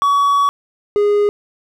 triangle tone pair in turn, 1130 / 412.2 Hz, C#6 / G#4, +33 / -13 cents, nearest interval octave + perfect fourth, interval 1746 cents, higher first, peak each -9 dBFS, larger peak neither, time 0.02-0.49 / 0.96-1.29 s, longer first, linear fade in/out 0 ms, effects none

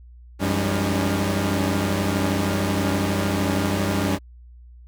sawtooth tone cluster, 94.1 / 168.1 / 200.9 / 280.7 / 307.1 Hz, F#2 / E3 / G3 / C#4 / D#4, +30 / +34 / +43 / +22 / -23 cents, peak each -21 / -27 / -21 / -24 / -25 dBFS, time 0.39-4.19 s, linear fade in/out 50 ms, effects added 60 Hz sine -42 dBFS peak until 4.87 s

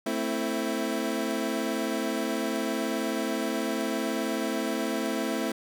25% pulse chord, A minor, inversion none, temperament equal with one note detuned, 222.4 / 261.6 / 329.6 Hz, A3 / C4 / E4, +19 / 0 / 0 cents, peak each -28 dBFS, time 0.06-5.52 s, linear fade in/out 5 ms, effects none

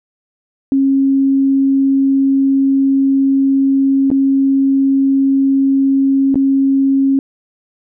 sine tone with dropouts, 271.7 Hz, C#4, 35 cents flat, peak -9 dBFS, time 0.72-7.19 s, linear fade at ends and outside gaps 1 ms, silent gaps 4.103-4.114 / 6.344-6.356 s, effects none

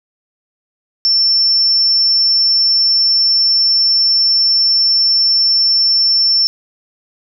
sine tone, 5390 Hz, E8, 38 cents sharp, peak -9 dBFS, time 1.05-6.47 s, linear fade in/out 0 ms, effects none

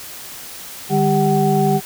sine tone cluster, 150.1 / 200 / 396.1 / 753 Hz, D3 / G3 / G4 / F#5, +38 / +35 / +18 / +30 cents, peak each -18 dBFS, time 0.89-1.81 s, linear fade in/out 50 ms, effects tanh soft clip ceiling -2 dBFS + white hiss -34 dBFS RMS until 1.85 s

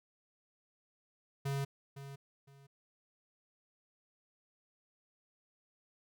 square tone with echo, 138.59 Hz, C#3, in tune, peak -34 dBFS, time 1.45-1.65 s, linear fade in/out 10 ms, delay 510 ms, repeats 2, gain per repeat -12 dB, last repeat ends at 2.67 s, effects none

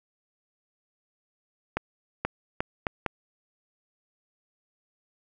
accelerating click train, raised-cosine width 0.5 ms, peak -11 dBFS, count 5, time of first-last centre 1.77-3.063 s, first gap 480 ms, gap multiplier 0.74, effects none

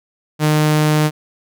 sawtooth tone, 152.6 Hz, D#3, 33 cents flat, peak -8 dBFS, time 0.39-1.11 s, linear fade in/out 50 ms, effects none

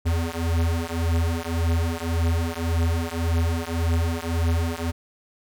square beating tone pair, 82.41 / 84.21 Hz, E2 / E2, 0 / +37 cents, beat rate 1.8 Hz, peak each -25 dBFS, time 0.05-4.92 s, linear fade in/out 20 ms, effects none

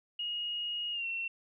sine tone with pitch glide, 2875 to 2714 Hz, F7 to E7, +50 to +50 cents, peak -33 dBFS, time 0.19-1.28 s, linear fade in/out 5 ms, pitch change -100 cents, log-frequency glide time 0.92-1.06 s, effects none

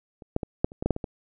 clicks, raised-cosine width 2 ms, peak -30 / -10 / -17 / -7 / -29 / -16 / -10 / -8 / -18 / -18 dBFS, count 10, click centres 0.222 / 0.364 / 0.432 / 0.645 / 0.719 / 0.825 / 0.86 / 0.907 / 0.964 / 1.042 s, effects none

